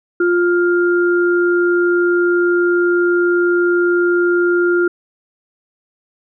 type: tone pair together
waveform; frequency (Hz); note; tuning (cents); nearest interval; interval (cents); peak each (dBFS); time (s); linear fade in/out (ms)
sine; 350.8 / 1403; F4 / F6; +8 / +8; 2 octaves; 2400; -12 / -18; 0.2-4.88; 5
effects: none